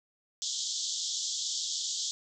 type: band-pass noise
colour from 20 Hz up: white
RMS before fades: -34 dBFS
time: 0.42-2.11 s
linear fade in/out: 0 ms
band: 3200 to 7400 Hz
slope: 96 dB/octave
effects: none